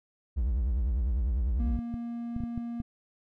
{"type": "tone with vibrato", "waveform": "triangle", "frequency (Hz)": 61.1, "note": "B1", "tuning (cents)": -18, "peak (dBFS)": -23, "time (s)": [0.36, 1.78], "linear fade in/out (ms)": 20, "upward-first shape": "sine", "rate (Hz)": 10, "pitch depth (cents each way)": 250}
{"type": "tone", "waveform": "triangle", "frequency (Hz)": 235.3, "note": "A#3", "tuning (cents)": 16, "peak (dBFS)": -31, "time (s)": [1.59, 2.82], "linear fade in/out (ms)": 10}
{"type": "clicks", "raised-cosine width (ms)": 5, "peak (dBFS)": -23, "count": 7, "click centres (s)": [1.79, 1.941, 2.364, 2.405, 2.437, 2.577, 2.802]}
{"effects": []}